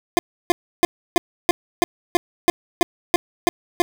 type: tone bursts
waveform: 25% pulse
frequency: 349.2 Hz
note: F4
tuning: in tune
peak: -8 dBFS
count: 12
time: 0.17-3.82 s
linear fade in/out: 0 ms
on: 20 ms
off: 310 ms
effects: none